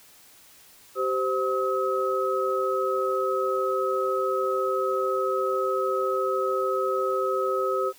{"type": "tone cluster", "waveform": "sine", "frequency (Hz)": [386.2, 520, 1278], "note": ["G4", "C5", "D#6"], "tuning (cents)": [-26, -11, 46], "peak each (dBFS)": -27, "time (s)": [0.95, 7.93], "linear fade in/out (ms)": 50, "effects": ["white hiss -53 dBFS RMS until 7.98 s"]}